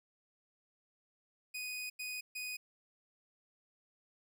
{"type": "tone bursts at uneven times", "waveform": "sawtooth", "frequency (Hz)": 2489, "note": "D#7", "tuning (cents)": 0, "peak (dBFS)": -36, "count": 3, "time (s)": [[1.54, 1.9], [1.99, 2.21], [2.35, 2.57]], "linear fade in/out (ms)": 10, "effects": []}